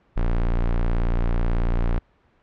square tone, 29.14 Hz, A#0, in tune, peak -19 dBFS, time 0.16-1.99 s, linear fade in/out 10 ms, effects pink hiss -61 dBFS RMS until 2.42 s + low-pass 2000 Hz 12 dB/octave

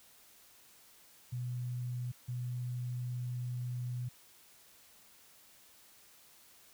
sine tone bursts at uneven times, 123.47 Hz, B2, in tune, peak -35 dBFS, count 2, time 1.32-2.12 / 2.28-4.09 s, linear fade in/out 10 ms, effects white hiss -61 dBFS RMS until 6.73 s

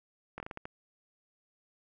slowing click train, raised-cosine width 0.5 ms, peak -25 dBFS, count 7, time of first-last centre 0.38-0.655 s, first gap 21 ms, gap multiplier 1.31, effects none

